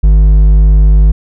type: tone with hard clipping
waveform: triangle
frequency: 51.1 Hz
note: G#1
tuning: 27 cents flat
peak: -4 dBFS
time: 0.03-1.12 s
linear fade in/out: 10 ms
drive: 9 dB
effects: none